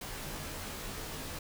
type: noise with comb filter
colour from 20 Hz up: pink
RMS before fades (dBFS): -41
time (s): 0.01-1.39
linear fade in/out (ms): 5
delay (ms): 17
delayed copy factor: -0.95
effects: none